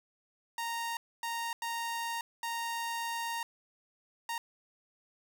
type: tone bursts at uneven times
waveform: sawtooth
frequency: 928 Hz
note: A#5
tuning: 8 cents flat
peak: -30 dBFS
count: 5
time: 0.58-0.97 / 1.23-1.53 / 1.62-2.21 / 2.43-3.43 / 4.29-4.38 s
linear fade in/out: 2 ms
effects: 10-bit